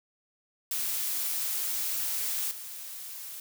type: noise with level steps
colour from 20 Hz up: blue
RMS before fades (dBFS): -31 / -41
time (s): 0.71-3.4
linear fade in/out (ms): 2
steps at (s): 2.51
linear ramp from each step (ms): 2
effects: none